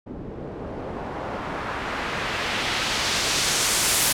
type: noise with low-pass filter sweep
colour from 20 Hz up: white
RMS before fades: -26 dBFS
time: 0.06-4.13 s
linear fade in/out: 10 ms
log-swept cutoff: 310 to 12000 Hz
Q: 0.92
effects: none